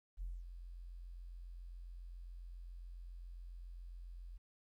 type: tone with ADSR envelope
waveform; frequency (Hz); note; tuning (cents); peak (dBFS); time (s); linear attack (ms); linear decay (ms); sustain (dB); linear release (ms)
sine; 43.65; F1; 0; -38; 0.17-4.38; 45; 220; -9; 15
effects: tanh soft clip ceiling -36 dBFS + 13-bit